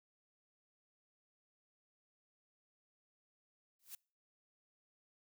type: noise with exponential growth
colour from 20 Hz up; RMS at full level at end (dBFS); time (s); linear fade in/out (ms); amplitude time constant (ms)
blue; -44; 3.79-3.95; 5; 34
effects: noise-tail reverb RT60 0.4 s tail -26 dB re dry